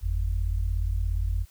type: tone pair together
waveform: sine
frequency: 47.48 / 84.5 Hz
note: F#1 / E2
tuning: +45 / +43 cents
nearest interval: minor seventh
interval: 998 cents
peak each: -25 / -28 dBFS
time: 0.01-1.46 s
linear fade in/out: 50 ms
effects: white hiss -59 dBFS RMS until 1.5 s